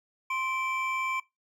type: tone pair together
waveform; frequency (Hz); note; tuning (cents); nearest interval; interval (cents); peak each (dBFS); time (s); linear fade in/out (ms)
triangle; 1046.5 / 2332; C6 / D7; 0 / -13; octave + major second; 1387; -29 / -30; 0.3-1.2; 5
effects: noise-tail reverb RT60 0.2 s tail -21 dB re dry